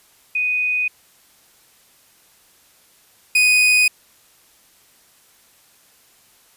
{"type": "tone pair in turn", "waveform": ["sine", "40% pulse"], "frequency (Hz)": [2489, 2489], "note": ["D#7", "D#7"], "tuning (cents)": [0, 0], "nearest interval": "unison", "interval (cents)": 0, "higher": "neither", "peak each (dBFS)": [-17, -11], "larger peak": "second", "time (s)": [[0.35, 0.88], [3.35, 3.88]], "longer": "neither", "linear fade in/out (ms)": 5, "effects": ["white hiss -54 dBFS RMS until 6.56 s", "resampled to 32000 Hz"]}